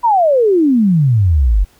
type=exponential sweep; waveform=sine; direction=down; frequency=987.8 to 43.92 Hz; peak=-8 dBFS; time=0.03-1.65 s; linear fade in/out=20 ms; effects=pink hiss -51 dBFS RMS until 1.79 s